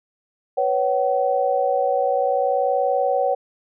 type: chord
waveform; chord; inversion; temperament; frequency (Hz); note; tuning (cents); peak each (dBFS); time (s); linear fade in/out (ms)
sine; B suspended second; none; equal with one note detuned; 493.9 / 554.4 / 758.6; B4 / C#5 / F#5; 0 / 0 / +43; -23 / -21 / -21; 0.57-3.35; 10
effects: none